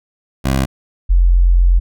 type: tone pair in turn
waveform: 15% pulse / sine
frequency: 66.8 / 44.02 Hz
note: C2 / F1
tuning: +36 / +14 cents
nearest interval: perfect fifth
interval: 722 cents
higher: first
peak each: -7 dBFS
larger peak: neither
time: 0.44-0.66 / 1.09-1.8 s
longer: second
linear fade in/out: 20 ms
effects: none